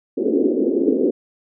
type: band-pass noise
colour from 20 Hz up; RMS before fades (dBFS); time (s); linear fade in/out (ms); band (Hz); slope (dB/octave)
white; -18; 0.17-1.11; 10; 250 to 440; 48
effects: none